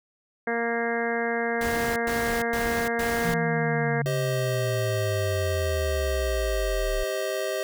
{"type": "harmonic tone", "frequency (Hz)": 233.1, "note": "A#3", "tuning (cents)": 0, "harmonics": [1, 2, 3, 4, 5, 6, 7, 8, 9], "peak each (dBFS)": [-32, -28, -31, -38, -40, -40, -31, -36, -36], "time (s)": [0.47, 4.02], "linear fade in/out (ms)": 5}
{"type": "noise bursts", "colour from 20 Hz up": "pink", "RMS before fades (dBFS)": -33, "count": 4, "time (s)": [1.61, 3.34], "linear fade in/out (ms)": 2, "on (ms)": 350, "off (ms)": 110}
{"type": "linear sweep", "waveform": "sine", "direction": "down", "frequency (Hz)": [170.5, 33.25], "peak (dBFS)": -26, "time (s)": [3.24, 7.04], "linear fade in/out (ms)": 10}
{"type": "chord", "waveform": "square", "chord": "C minor", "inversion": "second", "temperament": "just", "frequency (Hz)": [392.4, 523.3, 627.9], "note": ["G4", "C5", "Eb5"], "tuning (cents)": [2, 0, 16], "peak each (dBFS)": [-32, -33, -30], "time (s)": [4.06, 7.63], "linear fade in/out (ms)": 0}
{"effects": []}